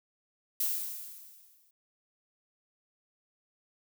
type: noise with exponential decay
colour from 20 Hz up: violet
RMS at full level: -28 dBFS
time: 0.6-1.71 s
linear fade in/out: 5 ms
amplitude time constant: 240 ms
effects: none